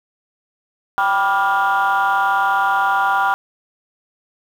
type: chord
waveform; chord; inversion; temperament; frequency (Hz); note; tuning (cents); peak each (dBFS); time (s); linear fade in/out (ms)
sine; G dominant seventh; none; just; 784 / 980 / 1176 / 1411.2; G5 / B5 / D6 / F6; 0 / -14 / +2 / +18; -17 / -18 / -20 / -18; 0.98-3.34; 0
effects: tanh soft clip ceiling -9 dBFS + 7-bit